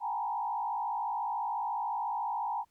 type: tone with frequency modulation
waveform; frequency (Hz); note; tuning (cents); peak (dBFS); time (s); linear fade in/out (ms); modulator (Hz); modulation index
sine; 880; A5; 0; -30; 0-2.65; 50; 54.1; 1.7
effects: pink hiss -74 dBFS RMS until 2.7 s + MP3 96 kbps